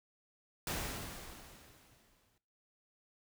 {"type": "noise with exponential decay", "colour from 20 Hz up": "pink", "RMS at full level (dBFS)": -36, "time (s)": [0.67, 2.38], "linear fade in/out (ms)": 2, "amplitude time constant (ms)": 370, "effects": ["noise-tail reverb RT60 0.4 s tail -17 dB re dry"]}